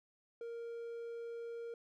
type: tone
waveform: triangle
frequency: 466.2 Hz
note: A#4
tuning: in tune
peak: -40 dBFS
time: 0.41-1.74 s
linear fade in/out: 2 ms
effects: none